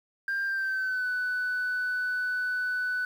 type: tone with pitch glide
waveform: sine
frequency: 1591 to 1493.1 Hz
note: G6 to F#6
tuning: +25 to +15 cents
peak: -25 dBFS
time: 0.28-3.05 s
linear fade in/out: 2 ms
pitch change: -110 cents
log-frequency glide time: 0.45-1.08 s
effects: tanh soft clip ceiling -24 dBFS + 9-bit